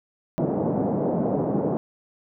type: band-pass noise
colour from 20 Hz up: pink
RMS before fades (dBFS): -24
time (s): 0.38-1.77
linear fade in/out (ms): 0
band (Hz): 150 to 690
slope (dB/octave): 24
effects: none